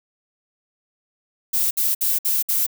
violet noise bursts, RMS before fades -20 dBFS, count 5, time 1.53-2.666 s, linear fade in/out 10 ms, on 180 ms, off 59 ms, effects none

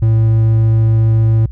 triangle tone, 111.6 Hz, A2, 25 cents sharp, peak -6 dBFS, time 0.02-1.46 s, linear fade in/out 5 ms, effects added 60 Hz sine -25 dBFS peak until 1.51 s

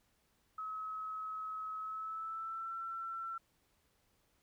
sine tone with pitch glide, 1283 to 1345.2 Hz, E6 to E6, -47 to +35 cents, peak -39 dBFS, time 0.58-3.38 s, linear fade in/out 5 ms, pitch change +82 cents, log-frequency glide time 1.78-2.74 s, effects pink hiss -75 dBFS RMS until 4.42 s

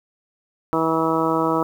harmonic tone, 161.9 Hz, E3, 31 cents flat, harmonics 1 / 2 / 3 / 4 / 5 / 6 / 7 / 8, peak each -30 / -22 / -24 / -27 / -30 / -25 / -28 / -26 dBFS, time 0.73-1.63 s, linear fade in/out 0 ms, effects 8-bit

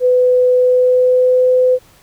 sine tone with pitch glide, 501 to 506.8 Hz, B4 to B4, +25 to +45 cents, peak -8 dBFS, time 0-1.79 s, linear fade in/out 50 ms, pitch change +20 cents, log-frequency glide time 0.53-1.49 s, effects pink hiss -48 dBFS RMS until 2.02 s

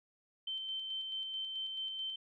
sine tone with tremolo, 3098 Hz, G7, 21 cents flat, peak -36 dBFS, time 0.47-2.16 s, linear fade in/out 5 ms, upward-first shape square, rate 4.6 Hz, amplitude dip 30%, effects none

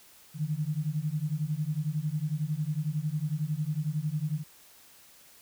sine beating tone pair, 146.9 / 157.9 Hz, D3 / D#3, +1 / +26 cents, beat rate 11 Hz, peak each -31 dBFS, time 0.34-4.44 s, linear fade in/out 50 ms, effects white hiss -56 dBFS RMS until 5.41 s

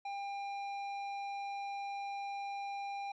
triangle tone with hard clipping, 799 Hz, G5, 33 cents sharp, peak -40 dBFS, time 0.05-3.12 s, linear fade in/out 5 ms, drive 18 dB, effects low-pass 4000 Hz 12 dB/octave

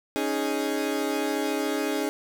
30% pulse chord, C# suspended second, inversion none, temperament equal, 277.2 / 311.1 / 415.3 Hz, C#4 / D#4 / G#4, 0 / 0 / 0 cents, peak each -27 dBFS, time 0.16-2.09 s, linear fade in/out 0 ms, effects none

